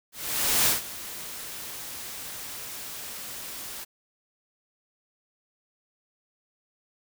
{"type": "noise with ADSR envelope", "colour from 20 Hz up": "white", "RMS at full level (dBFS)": -21, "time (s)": [0.12, 3.85], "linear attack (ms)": 550, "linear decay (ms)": 140, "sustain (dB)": -17, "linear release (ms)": 19, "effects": []}